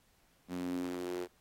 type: tone with high-pass filter sweep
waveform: sawtooth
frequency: 89.3 Hz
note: F2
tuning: 39 cents sharp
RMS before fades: -38 dBFS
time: 0.48-1.28 s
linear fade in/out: 50 ms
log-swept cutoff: 220 to 390 Hz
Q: 5.6
effects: pink hiss -70 dBFS RMS until 1.4 s + AAC 48 kbps